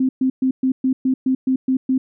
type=tone bursts; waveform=sine; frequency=260.8 Hz; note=C4; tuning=5 cents flat; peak=-14 dBFS; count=10; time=0-1.98 s; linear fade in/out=5 ms; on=90 ms; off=120 ms; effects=none